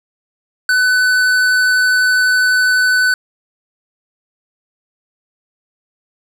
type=tone with tanh clipping; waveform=sine; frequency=1502 Hz; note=F#6; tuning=26 cents sharp; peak=-12 dBFS; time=0.69-3.14 s; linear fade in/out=2 ms; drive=14 dB; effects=none